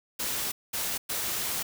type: noise bursts at uneven times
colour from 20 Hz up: white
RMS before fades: -31 dBFS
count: 3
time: 0.19-0.52 / 0.73-0.98 / 1.09-1.63 s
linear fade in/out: 10 ms
effects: none